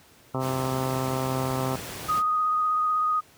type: harmonic tone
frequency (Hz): 130.81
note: C3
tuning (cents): 0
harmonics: 1 / 2 / 3 / 4 / 5 / 6 / 7 / 8 / 9 / 10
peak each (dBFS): -29 / -32 / -34 / -35 / -36 / -37 / -37 / -38 / -39 / -39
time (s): 0.34-1.76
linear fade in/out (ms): 5
type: noise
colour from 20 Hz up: pink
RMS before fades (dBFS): -36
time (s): 0.39-2.23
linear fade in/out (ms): 50
type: tone with vibrato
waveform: sine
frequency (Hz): 1244.5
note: D#6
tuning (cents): 0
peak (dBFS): -21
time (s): 2.08-3.21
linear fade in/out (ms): 20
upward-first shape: sine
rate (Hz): 16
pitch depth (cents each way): 15
effects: pink hiss -55 dBFS RMS until 3.37 s + high-pass 80 Hz 12 dB/octave